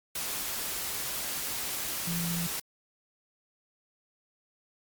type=tone in noise; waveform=sine; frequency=170.5 Hz; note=F3; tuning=41 cents flat; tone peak=-31 dBFS; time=2.07-2.47 s; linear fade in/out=5 ms; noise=white; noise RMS=-34 dBFS; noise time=0.15-2.6 s; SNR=0 dB; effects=Opus 48 kbps